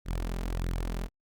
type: tone with flanger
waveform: sawtooth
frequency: 43.04 Hz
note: F1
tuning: 25 cents flat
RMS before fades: -32 dBFS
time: 0.05-1.09 s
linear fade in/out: 50 ms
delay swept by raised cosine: 0.5 to 5.1 ms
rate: 1.6 Hz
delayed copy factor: +0.6
effects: Opus 48 kbps